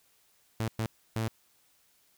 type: tone bursts at uneven times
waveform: sawtooth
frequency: 111.5 Hz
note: A2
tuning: 23 cents sharp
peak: -25 dBFS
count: 3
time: 0.6-0.68 / 0.79-0.86 / 1.16-1.28 s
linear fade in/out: 0 ms
effects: white hiss -67 dBFS RMS until 2.17 s